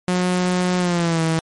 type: tone with pitch glide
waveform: sawtooth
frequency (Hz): 180.9 to 162.1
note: F#3 to E3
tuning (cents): -39 to -29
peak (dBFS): -13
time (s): 0.08-1.39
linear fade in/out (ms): 0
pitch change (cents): -190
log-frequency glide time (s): 0.78-1.22
effects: MP3 48 kbps